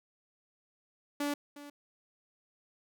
sawtooth tone with echo, 288.9 Hz, D4, 28 cents flat, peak -27 dBFS, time 1.2-1.34 s, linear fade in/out 5 ms, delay 360 ms, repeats 1, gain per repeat -15 dB, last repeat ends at 1.7 s, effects none

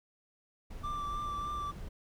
brown noise, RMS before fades -43 dBFS, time 0.7-1.89 s, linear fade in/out 10 ms
triangle tone with vibrato, 1174.7 Hz, D6, in tune, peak -33 dBFS, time 0.83-1.72 s, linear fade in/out 20 ms, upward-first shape triangle, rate 3.3 Hz, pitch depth 19 cents each way
effects none

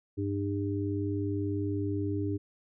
harmonic tone, 100.2 Hz, G2, 38 cents sharp, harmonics 1 / 3 / 4, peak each -32 / -32 / -36 dBFS, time 0.17-2.38 s, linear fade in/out 20 ms, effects none

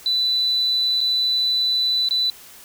sine tone with dropouts, 3986 Hz, B7, 15 cents sharp, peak -17 dBFS, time 0.06-2.3 s, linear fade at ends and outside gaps 1 ms, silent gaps 1.006-1.012 / 2.087-2.109 s, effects white hiss -44 dBFS RMS until 2.64 s

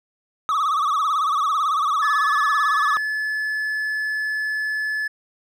triangle tone with vibrato, 1204 Hz, D6, 43 cents sharp, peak -16 dBFS, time 0.49-2.97 s, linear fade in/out 0 ms, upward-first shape sine, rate 18 Hz, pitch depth 130 cents each way
triangle tone, 1725 Hz, A6, 35 cents flat, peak -20 dBFS, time 2.02-5.08 s, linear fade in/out 10 ms
effects none

